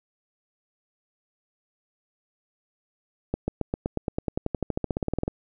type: accelerating click train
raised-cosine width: 2 ms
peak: -12 dBFS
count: 24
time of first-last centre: 3.34-5.279 s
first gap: 140 ms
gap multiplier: 0.95
effects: none